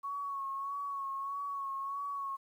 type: tone with vibrato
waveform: sine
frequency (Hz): 1108.7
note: C#6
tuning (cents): 0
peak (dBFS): -35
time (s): 0.03-2.37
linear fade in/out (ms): 20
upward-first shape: sine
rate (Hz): 1.6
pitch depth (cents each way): 34
effects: 11-bit